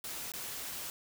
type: noise with dropouts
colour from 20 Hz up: white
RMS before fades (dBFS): -41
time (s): 0.04-0.9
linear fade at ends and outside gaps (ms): 1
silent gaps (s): 0.319-0.337
effects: none